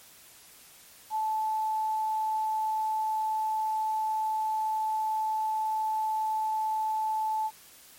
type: tone with quantisation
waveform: sine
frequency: 871 Hz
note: A5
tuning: 18 cents flat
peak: -26 dBFS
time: 1.1-7.51 s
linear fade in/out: 50 ms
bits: 9
effects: white hiss -53 dBFS RMS until 7.98 s + MP3 64 kbps